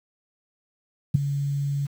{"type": "tone with ADSR envelope", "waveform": "sine", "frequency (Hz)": 141.3, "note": "C#3", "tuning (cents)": 34, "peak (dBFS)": -10, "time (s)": [1.14, 1.87], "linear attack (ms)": 12, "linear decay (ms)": 8, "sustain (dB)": -13, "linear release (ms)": 16, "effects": ["8-bit"]}